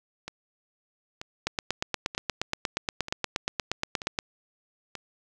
two click trains, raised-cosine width 0.2 ms, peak -19 / -9 dBFS, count 6 / 24, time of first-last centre 0.28-4.953 / 1.47-4.189 s, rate 1.07 / 8.46 Hz, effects none

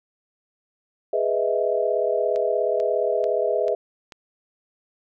sine chord, E major seventh, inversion first, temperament equal, 415.3 / 493.9 / 622.3 / 659.3 Hz, G#4 / B4 / D#5 / E5, 0 / 0 / 0 / 0 cents, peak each -25 dBFS, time 1.13-3.75 s, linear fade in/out 5 ms
click train, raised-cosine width 0.2 ms, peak -23 dBFS, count 5, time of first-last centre 2.36-4.122 s, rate 2.27 Hz
effects none

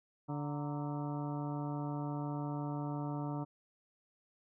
harmonic tone with a mistuned harmonic, 145.8 Hz, D3, 12 cents flat, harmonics 1 / 2 / 3 / 4 / 5 / 6 / 7 / 8 / 9, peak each -38 / -40 / -51 / -49 / -48 / -47 / -58 / -52 / -55 dBFS, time 0.28-3.45 s, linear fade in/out 20 ms, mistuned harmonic 6, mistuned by +90 cents, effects none

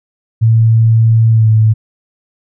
sine tone with pitch glide, 113 to 109.72 Hz, A2 to A2, +47 to -4 cents, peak -5 dBFS, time 0.41-1.74 s, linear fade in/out 20 ms, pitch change -51 cents, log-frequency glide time 1.31-1.48 s, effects none

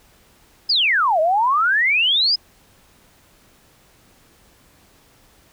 sine exponential two-way sweep, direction down then up, 5150 to 610 to 5150 Hz, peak -14 dBFS, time 0.69-2.36 s, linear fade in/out 10 ms, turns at 1.2 s, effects pink hiss -54 dBFS RMS until 5.52 s

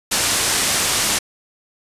white low-pass noise, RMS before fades -19 dBFS, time 0.11-1.19 s, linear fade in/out 10 ms, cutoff 10000 Hz, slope 24 dB/octave, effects resampled to 32000 Hz

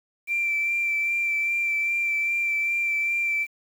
sine tone with vibrato, 2349 Hz, D7, in tune, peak -21 dBFS, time 0.27-3.47 s, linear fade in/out 50 ms, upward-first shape sine, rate 2.5 Hz, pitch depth 18 cents each way, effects tanh soft clip ceiling -17 dBFS + 8-bit

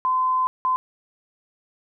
sine tone bursts at uneven times, 1026 Hz, C6, 34 cents flat, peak -18 dBFS, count 2, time 0.05-0.47 / 0.65-0.76 s, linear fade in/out 0 ms, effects none

